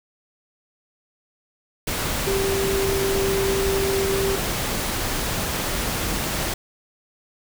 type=tone in noise; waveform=sine; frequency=390.4 Hz; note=G4; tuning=7 cents flat; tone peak=-21 dBFS; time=2.27-4.36 s; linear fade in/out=5 ms; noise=pink; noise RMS=-25 dBFS; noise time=1.87-6.54 s; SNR=+1 dB; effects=none